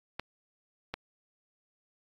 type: clicks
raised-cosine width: 0.3 ms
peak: -18 dBFS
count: 2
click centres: 0.196 / 0.94 s
effects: AAC 32 kbps